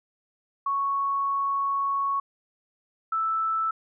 sine tone pair in turn, 1108.7 / 1318.5 Hz, C#6 / E6, 0 / 0 cents, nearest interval minor third, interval 300 cents, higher second, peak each -23 dBFS, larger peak neither, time 0.66-2.2 / 3.12-3.71 s, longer first, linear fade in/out 5 ms, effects none

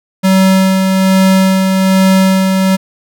square tone with tremolo, 190 Hz, F#3, 46 cents sharp, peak -6 dBFS, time 0.23-2.77 s, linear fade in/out 20 ms, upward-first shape sine, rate 1.2 Hz, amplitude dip 35%, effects none

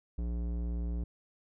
square tone with low-pass filter, 58.6 Hz, A#1, 10 cents sharp, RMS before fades -34 dBFS, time 0.18-1.04 s, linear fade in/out 5 ms, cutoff 360 Hz, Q 0.65, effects none

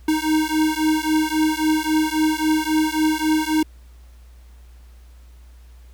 square beating tone pair, 310 / 313.7 Hz, D#4 / D#4, -6 / +14 cents, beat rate 3.7 Hz, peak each -21 dBFS, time 0.08-3.63 s, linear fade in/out 5 ms, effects added 60 Hz sine -42 dBFS peak until 5.93 s + pink hiss -58 dBFS RMS until 5.93 s

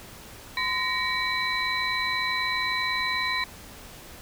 sine tone cluster, 1022 / 1874 / 2278 / 3985 Hz, C6 / A#6 / C#7 / B7, -41 / +9 / +47 / +15 cents, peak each -30 dBFS, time 0.57-3.44 s, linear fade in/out 2 ms, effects pink hiss -45 dBFS RMS until 4.21 s

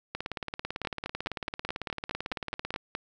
two click trains, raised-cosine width 0.3 ms, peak -16 / -17 dBFS, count 11 / 48, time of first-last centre 0.85-2.951 / 0.15-2.761 s, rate 4.76 / 18 Hz, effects none

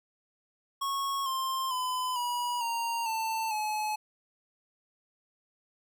square tone with pitch steps, 1100 / 1054.6 / 1011 / 969.3 / 929.3 / 890.9 / 854.1 Hz, C#6 / C6 / B5 / B5 / A#5 / A5 / G#5, -14 / +13 / +40 / -33 / -6 / +21 / +48 cents, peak -30 dBFS, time 0.81-3.96 s, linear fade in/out 10 ms, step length 450 ms, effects none

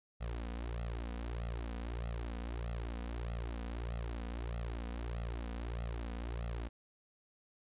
sawtooth tone with flanger, 57.9 Hz, A#1, 11 cents flat, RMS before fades -40 dBFS, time 0.2-6.69 s, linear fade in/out 20 ms, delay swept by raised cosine 1.5 to 4.1 ms, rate 1.6 Hz, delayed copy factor +0.95, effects resampled to 8000 Hz

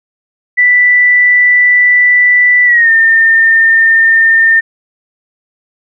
sine tone with pitch glide, 1975.5 to 1811.5 Hz, B6 to A6, 0 to +50 cents, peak -4 dBFS, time 0.57-4.61 s, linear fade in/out 20 ms, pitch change -150 cents, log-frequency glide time 2.65-2.9 s, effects none

